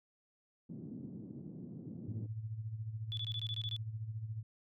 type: band-pass noise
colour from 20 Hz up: white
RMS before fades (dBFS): -47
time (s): 0.69-2.27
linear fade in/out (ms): 10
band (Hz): 130 to 260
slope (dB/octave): 24
type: tone with tremolo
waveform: sine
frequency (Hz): 110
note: A2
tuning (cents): 0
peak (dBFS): -36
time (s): 2.08-4.43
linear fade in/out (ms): 5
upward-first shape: sine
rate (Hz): 14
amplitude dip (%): 65
type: tone bursts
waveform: sine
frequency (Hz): 3450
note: A7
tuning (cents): -35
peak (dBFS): -38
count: 9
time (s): 3.12-3.764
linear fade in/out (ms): 0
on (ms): 52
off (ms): 22
effects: none